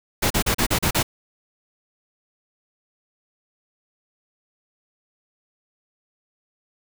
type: noise bursts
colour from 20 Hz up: pink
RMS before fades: -20 dBFS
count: 7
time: 0.22-1.03 s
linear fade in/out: 10 ms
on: 84 ms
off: 37 ms
effects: none